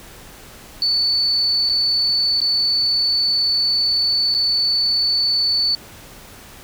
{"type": "tone with dropouts", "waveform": "sine", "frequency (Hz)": 4481, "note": "C#8", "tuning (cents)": 18, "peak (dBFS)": -15, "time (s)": [0.82, 5.75], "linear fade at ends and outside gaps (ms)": 1, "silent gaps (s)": [[1.691, 1.696], [2.404, 2.416], [4.342, 4.348]], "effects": ["pink hiss -41 dBFS RMS until 6.63 s"]}